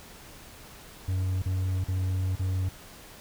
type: tone with dropouts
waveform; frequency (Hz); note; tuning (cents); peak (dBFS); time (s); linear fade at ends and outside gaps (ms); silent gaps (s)
triangle; 93.2; F#2; +13; -23; 1.08-2.69; 5; 1.421-1.457 / 1.841-1.882 / 2.356-2.394
effects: pink hiss -48 dBFS RMS until 3.2 s